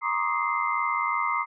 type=tone cluster; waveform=sine; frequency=946 / 1071 / 1169 / 1252 / 2083 Hz; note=A#5 / C6 / D6 / D#6 / C7; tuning=+25 / +40 / -8 / +10 / -8 cents; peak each=-30 dBFS; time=0.01-1.46 s; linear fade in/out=50 ms; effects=none